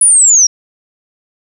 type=linear sweep; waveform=sine; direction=down; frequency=9990 to 5530 Hz; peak=-4 dBFS; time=0.01-0.47 s; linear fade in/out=5 ms; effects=none